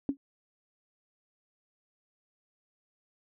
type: tone with exponential decay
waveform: sine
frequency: 277 Hz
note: C#4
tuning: 1 cent flat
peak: -21 dBFS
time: 0.09-0.17 s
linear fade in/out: 1 ms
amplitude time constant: 16 ms
effects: none